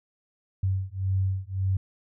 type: beating tone pair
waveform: sine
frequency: 94.5 / 96.3 Hz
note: F#2 / G2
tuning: +37 / -30 cents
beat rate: 1.8 Hz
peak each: -27 dBFS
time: 0.63-1.77 s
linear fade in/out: 5 ms
effects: none